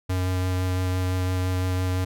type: tone with vibrato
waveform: square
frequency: 92 Hz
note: F#2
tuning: 9 cents flat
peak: -23 dBFS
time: 0.09-2.05 s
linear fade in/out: 10 ms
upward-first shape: sine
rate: 5.9 Hz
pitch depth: 10 cents each way
effects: none